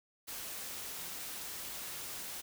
white noise, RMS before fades -43 dBFS, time 0.27-2.42 s, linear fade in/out 20 ms, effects none

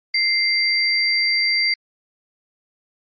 sine tone pair together, 2093 / 4699 Hz, C7 / D8, 0 / 0 cents, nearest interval octave + major second, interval 1400 cents, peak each -19 dBFS, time 0.14-1.74 s, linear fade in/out 5 ms, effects Opus 24 kbps

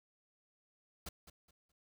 pink noise with echo, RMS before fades -44 dBFS, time 1.06-1.09 s, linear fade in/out 5 ms, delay 210 ms, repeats 3, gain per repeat -12 dB, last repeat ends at 1.72 s, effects none

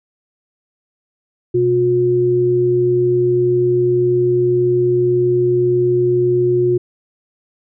sine tone pair together, 127 / 359.2 Hz, B2 / F4, +49 / +49 cents, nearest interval octave + tritone, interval 1800 cents, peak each -20 / -12 dBFS, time 1.54-6.78 s, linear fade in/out 10 ms, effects none

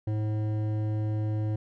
triangle tone with hard clipping, 107.3 Hz, A2, 43 cents flat, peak -28 dBFS, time 0.07-1.56 s, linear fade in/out 5 ms, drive 15 dB, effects none

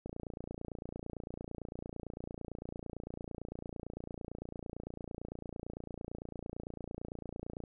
click train, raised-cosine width 2 ms, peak -28 dBFS, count 220, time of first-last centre 0.06-7.638 s, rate 28.9 Hz, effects none

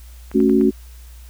clicks, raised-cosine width 0.5 ms, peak -22 dBFS, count 4, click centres 0.315 / 0.403 / 0.496 / 0.612 s
sine chord, F# minor, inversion first, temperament equal, 220 / 277.2 / 370 Hz, A3 / C#4 / F#4, 0 / 0 / 0 cents, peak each -16 dBFS, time 0.34-0.71 s, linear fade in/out 20 ms
effects added 60 Hz sine -37 dBFS peak until 1.29 s + white hiss -50 dBFS RMS until 1.29 s

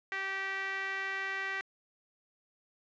sawtooth tone with band-pass filter, 387.6 Hz, G4, 20 cents flat, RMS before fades -36 dBFS, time 0.12-1.61 s, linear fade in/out 0 ms, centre 1900 Hz, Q 4, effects resampled to 16000 Hz + 11-bit

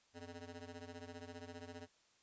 15% pulse ring-modulated tone, 172.6 Hz, F3, 20 cents flat, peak -40 dBFS, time 0.13-1.88 s, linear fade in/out 50 ms, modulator 78.8 Hz, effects white hiss -72 dBFS RMS until 2.22 s + resampled to 16000 Hz

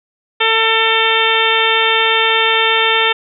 harmonic tone, 447.9 Hz, A4, 31 cents sharp, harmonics 1 / 2 / 3 / 4 / 5 / 6 / 7 / 8, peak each -19 / -19 / -19 / -19 / -19 / -19 / -19 / -19 dBFS, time 0.4-3.13 s, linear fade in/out 10 ms, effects none

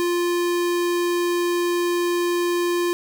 square tone, 349.2 Hz, F4, in tune, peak -20 dBFS, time 0-2.93 s, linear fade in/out 0 ms, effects none

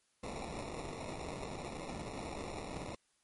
blue noise with sample-and-hold, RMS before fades -43 dBFS, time 0.23-2.95 s, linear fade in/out 5 ms, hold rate 1575 Hz, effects white hiss -75 dBFS RMS until 3.23 s + MP3 48 kbps

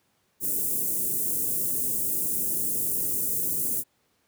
white band-stop noise, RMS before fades -27 dBFS, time 0.4-3.84 s, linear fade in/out 50 ms, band 430 to 8500 Hz, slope 24 dB/octave, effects pink hiss -69 dBFS RMS until 4.27 s + high-pass 100 Hz 12 dB/octave

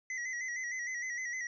square tone with vibrato, 1975.5 Hz, B6, in tune, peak -36 dBFS, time 0.1-1.47 s, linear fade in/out 2 ms, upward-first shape square, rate 6.5 Hz, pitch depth 53 cents each way, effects resampled to 16000 Hz

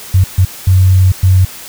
sine tone bursts at uneven times, 93.4 Hz, F#2, 17 cents sharp, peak -4 dBFS, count 4, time 0.14-0.24 / 0.38-0.45 / 0.67-1.12 / 1.23-1.45 s, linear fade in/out 5 ms, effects white hiss -30 dBFS RMS until 1.68 s

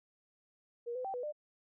sine tone with pitch steps, 474.3 / 506 / 777 / 493 / 599 Hz, A#4 / B4 / G5 / B4 / D5, +30 / +42 / -16 / -3 / +34 cents, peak -36 dBFS, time 0.86-1.325 s, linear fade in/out 20 ms, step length 93 ms, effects none

